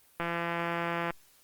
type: click train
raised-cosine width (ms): 0.5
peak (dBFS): -17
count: 155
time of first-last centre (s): 0.2-1.106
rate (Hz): 170
effects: white hiss -62 dBFS RMS until 1.43 s + Opus 32 kbps